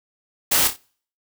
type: noise with echo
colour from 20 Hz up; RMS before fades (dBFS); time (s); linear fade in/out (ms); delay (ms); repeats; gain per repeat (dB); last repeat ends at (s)
white; -18; 0.51-0.68; 10; 29; 3; -8; 0.767
effects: noise-tail reverb RT60 0.5 s tail -26 dB re dry